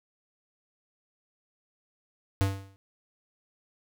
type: tone with exponential decay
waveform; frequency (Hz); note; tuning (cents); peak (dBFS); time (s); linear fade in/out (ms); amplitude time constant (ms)
square; 97.5; G2; -9; -20; 2.41-2.76; 0; 76
effects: none